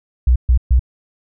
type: tone bursts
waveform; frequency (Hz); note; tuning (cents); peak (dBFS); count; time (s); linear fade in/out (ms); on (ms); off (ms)
sine; 61.74; B1; 0; -8; 3; 0.27-0.794; 5; 88; 130
effects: none